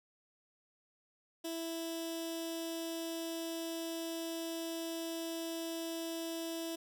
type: tone with notch filter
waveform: 15% pulse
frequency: 330 Hz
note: E4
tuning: 2 cents sharp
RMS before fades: -40 dBFS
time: 1.44-6.76 s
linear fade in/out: 10 ms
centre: 1200 Hz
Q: 0.57
effects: none